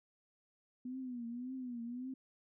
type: tone with vibrato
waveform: sine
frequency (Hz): 246.9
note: B3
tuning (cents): 0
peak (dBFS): -40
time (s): 0.85-2.14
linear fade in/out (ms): 5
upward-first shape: triangle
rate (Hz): 1.8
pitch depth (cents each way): 120
effects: none